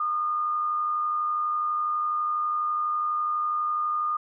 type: tone with amplitude modulation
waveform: sine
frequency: 1219 Hz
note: D#6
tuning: 36 cents flat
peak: -22 dBFS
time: 0-4.17 s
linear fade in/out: 5 ms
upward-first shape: sine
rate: 92.1 Hz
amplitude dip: 35%
effects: none